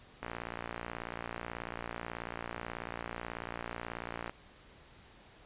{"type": "click train", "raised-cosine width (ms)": 0.5, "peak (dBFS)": -23, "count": 238, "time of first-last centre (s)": [0.23, 4.295], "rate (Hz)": 58.3, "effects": ["pink hiss -58 dBFS RMS until 5.45 s", "resampled to 8000 Hz"]}